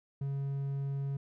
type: tone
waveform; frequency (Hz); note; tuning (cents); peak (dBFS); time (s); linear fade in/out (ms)
triangle; 138.59; C#3; 0; -30; 0.21-1.17; 5
effects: none